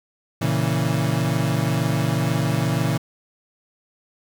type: chord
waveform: 35% pulse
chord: A# diminished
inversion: none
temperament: equal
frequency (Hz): 116.54 / 138.59 / 164.81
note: A#2 / C#3 / E3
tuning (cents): 0 / 0 / 0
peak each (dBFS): -22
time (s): 0.41-2.98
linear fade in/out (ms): 10
effects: 9-bit

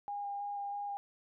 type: tone with vibrato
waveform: sine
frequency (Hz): 810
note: G#5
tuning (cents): -43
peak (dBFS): -36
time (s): 0.08-0.97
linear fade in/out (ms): 0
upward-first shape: square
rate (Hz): 3.1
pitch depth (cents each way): 9
effects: none

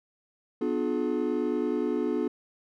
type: chord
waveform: triangle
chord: B diminished seventh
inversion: none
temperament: just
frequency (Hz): 246.9 / 296.3 / 355.6 / 426.7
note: B3 / D4 / F4 / Ab4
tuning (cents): 0 / +15 / +31 / +47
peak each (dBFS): -29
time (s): 0.61-2.28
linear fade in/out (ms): 5
effects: none

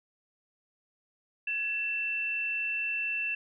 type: tone pair together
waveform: sine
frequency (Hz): 1687.7 / 2679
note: G#6 / E7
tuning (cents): +27 / +27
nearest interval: minor sixth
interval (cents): 800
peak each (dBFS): -40 / -29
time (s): 1.47-3.35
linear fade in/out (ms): 5
effects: none

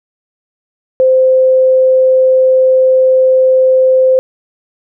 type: tone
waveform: sine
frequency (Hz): 519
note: C5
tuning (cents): -14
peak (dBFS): -5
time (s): 1-4.19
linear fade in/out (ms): 0
effects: none

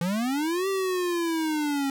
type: linear two-way sweep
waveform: square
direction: up then down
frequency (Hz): 164.81 to 392 to 271.2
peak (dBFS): -25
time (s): 0.01-1.9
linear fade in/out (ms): 2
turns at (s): 0.68
effects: none

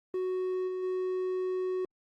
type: tone with level steps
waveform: triangle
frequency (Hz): 370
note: F#4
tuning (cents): 0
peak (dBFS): -27 / -30 / -27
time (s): 0.14-1.85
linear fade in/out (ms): 2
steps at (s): 0.67 / 0.82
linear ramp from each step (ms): 20
effects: Opus 24 kbps

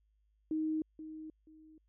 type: tone with echo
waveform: sine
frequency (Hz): 313.2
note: D#4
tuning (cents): +11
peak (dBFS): -31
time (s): 0.51-0.82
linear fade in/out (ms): 2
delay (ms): 480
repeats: 2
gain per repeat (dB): -12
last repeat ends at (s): 1.78
effects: added 52 Hz sine -70 dBFS peak until 1.88 s

